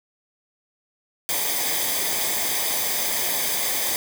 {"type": "noise with comb filter", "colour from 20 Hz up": "white", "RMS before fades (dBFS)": -24, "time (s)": [1.29, 3.96], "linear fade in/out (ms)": 0, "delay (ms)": 0.72, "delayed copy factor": -0.65, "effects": []}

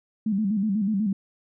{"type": "tone with vibrato", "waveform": "sine", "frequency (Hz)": 205.7, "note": "G#3", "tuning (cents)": -16, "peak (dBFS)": -21, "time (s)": [0.26, 1.13], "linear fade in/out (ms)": 5, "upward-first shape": "square", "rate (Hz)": 8.1, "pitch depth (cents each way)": 100, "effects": []}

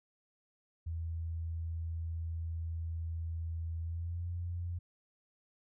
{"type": "tone with pitch glide", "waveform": "sine", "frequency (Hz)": [82.41, 87.01], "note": ["E2", "F2"], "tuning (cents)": [0, -6], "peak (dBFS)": -35, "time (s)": [0.86, 4.79], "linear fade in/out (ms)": 10, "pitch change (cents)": 94, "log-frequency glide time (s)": [3.81, 4.27], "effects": []}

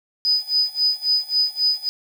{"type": "tone with tremolo", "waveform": "sine", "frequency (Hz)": 4987, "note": "D#8", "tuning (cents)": 3, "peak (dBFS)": -14, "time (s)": [0.25, 1.89], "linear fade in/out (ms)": 0, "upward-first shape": "sine", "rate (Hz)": 3.7, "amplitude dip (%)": 95, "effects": ["7-bit"]}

